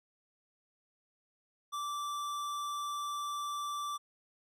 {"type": "tone with hard clipping", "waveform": "sine", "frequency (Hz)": 1168, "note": "D6", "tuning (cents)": -10, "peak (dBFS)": -37, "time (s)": [1.72, 3.98], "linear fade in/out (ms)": 20, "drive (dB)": 16, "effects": []}